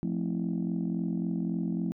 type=chord; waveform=sine; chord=F major seventh; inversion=none; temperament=just; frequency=174.61 / 218.3 / 261.9 / 327.4 Hz; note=F3 / A3 / C4 / E4; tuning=0 / -13 / +2 / -12 cents; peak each=-30 / -32 / -35 / -36 dBFS; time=0.03-1.92 s; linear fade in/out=0 ms; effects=tanh soft clip ceiling -21 dBFS